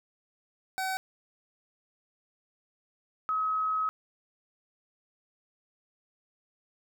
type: tone pair in turn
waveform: 25% pulse / sine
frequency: 759 / 1276.5 Hz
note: F#5 / D#6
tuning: +44 / +44 cents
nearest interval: major sixth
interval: 900 cents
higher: second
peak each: -26 dBFS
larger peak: neither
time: 0.78-0.97 / 3.29-3.89 s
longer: second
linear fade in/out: 0 ms
effects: none